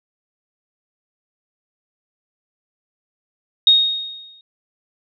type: tone with exponential decay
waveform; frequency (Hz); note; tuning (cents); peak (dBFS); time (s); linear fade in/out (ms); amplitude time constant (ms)
sine; 3729; A#7; 0; -6; 3.67-4.41; 2; 160
effects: none